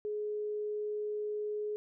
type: tone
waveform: sine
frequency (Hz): 420.6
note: G#4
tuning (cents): +22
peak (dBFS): -33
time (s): 0.05-1.76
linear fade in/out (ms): 0
effects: none